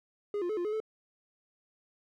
triangle tone with pitch steps, 411.8 / 351.7 / 430.1 / 350.4 / 424.1 / 436.4 Hz, G#4 / F4 / A4 / F4 / G#4 / A4, -15 / +12 / -39 / +6 / +36 / -14 cents, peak -28 dBFS, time 0.34-0.802 s, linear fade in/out 2 ms, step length 77 ms, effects none

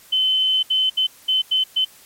sine tone bursts at uneven times, 3054 Hz, G7, 46 cents flat, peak -15 dBFS, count 6, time 0.12-0.63 / 0.7-0.9 / 0.97-1.07 / 1.28-1.42 / 1.51-1.64 / 1.76-1.85 s, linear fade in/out 10 ms, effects white hiss -48 dBFS RMS until 2.05 s + MP3 64 kbps

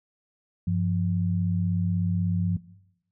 sine tone pair together, 97.6 / 173.9 Hz, G2 / F3, -7 / -7 cents, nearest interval minor seventh, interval 1000 cents, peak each -25 dBFS, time 0.67-2.57 s, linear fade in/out 5 ms, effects noise-tail reverb RT60 0.9 s tail -20 dB re dry

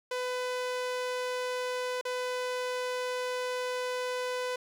sawtooth tone with dropouts, 501 Hz, B4, 25 cents sharp, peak -27 dBFS, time 0.11-4.56 s, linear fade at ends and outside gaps 5 ms, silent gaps 2.013-2.051 s, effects low-pass 7000 Hz 12 dB/octave + 9-bit

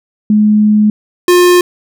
sine / square tone pair in turn, 211.6 / 355.9 Hz, G#3 / F4, +33 / +33 cents, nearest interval major sixth, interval 900 cents, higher second, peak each -5 dBFS, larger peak neither, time 0.3-0.9 / 1.28-1.61 s, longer first, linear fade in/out 2 ms, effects none

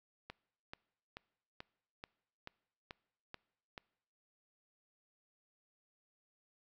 click train, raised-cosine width 0.3 ms, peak -29 dBFS, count 9, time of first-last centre 0.3-3.778 s, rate 2.3 Hz, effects noise-tail reverb RT60 0.8 s tail -24 dB re dry

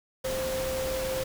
sine tone in noise, 523.3 Hz, C5, in tune, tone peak -29 dBFS, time 0.24-1.24 s, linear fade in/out 10 ms, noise pink, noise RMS -35 dBFS, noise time 0.24-1.24 s, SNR +3 dB, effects none

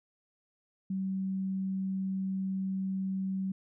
sine tone, 191 Hz, G3, 45 cents flat, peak -30 dBFS, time 0.9-3.52 s, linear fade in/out 5 ms, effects none

